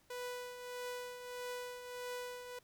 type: tone with tremolo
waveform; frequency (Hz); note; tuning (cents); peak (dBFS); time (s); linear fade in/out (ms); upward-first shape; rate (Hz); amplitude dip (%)
sawtooth; 493.9; B4; 0; -36; 0.1-2.59; 5; triangle; 1.6; 60
effects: pink hiss -70 dBFS RMS until 2.63 s